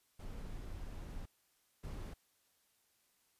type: noise bursts at uneven times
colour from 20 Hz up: brown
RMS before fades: -45 dBFS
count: 2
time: 0.19-1.26 / 1.83-2.14 s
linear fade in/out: 10 ms
effects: white hiss -75 dBFS RMS until 3.39 s + resampled to 32000 Hz